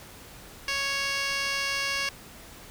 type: tone with band-pass filter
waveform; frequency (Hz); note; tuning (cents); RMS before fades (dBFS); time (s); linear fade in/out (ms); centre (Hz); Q
15% pulse; 554.4; C#5; 0; -29; 0.68-2.09; 2; 3700; 2
effects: pink hiss -47 dBFS RMS until 2.7 s